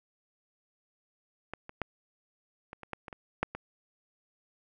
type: clicks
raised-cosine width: 0.5 ms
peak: -22 / -28 / -16 / -27 / -29 / -20 / -27 / -27 / -12 / -22 dBFS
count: 10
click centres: 1.536 / 1.694 / 1.817 / 2.731 / 2.833 / 2.933 / 3.082 / 3.128 / 3.43 / 3.55 s
effects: none